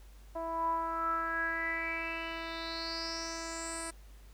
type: tone with low-pass filter sweep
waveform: 10% pulse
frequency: 329.6 Hz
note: E4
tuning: in tune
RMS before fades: -36 dBFS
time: 0.35-3.91 s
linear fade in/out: 10 ms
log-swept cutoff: 790 to 9200 Hz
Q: 8.1
effects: added 50 Hz sine -51 dBFS peak until 4.33 s + pink hiss -63 dBFS RMS until 4.33 s